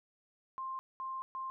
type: tone bursts at uneven times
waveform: sine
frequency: 1054 Hz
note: C6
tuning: 12 cents sharp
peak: -37 dBFS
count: 3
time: 0.58-0.79 / 1-1.22 / 1.35-1.5 s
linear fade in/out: 0 ms
effects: none